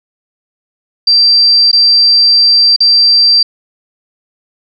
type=tone with dropouts; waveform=sine; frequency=4700 Hz; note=D8; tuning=1 cent sharp; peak=-4 dBFS; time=1.07-3.43 s; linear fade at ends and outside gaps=5 ms; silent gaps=1.715-1.729 / 2.763-2.804 s; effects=none